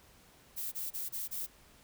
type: noise bursts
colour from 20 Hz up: violet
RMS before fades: -38 dBFS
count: 5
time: 0.56-1.468 s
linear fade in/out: 20 ms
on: 160 ms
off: 27 ms
effects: pink hiss -61 dBFS RMS until 1.83 s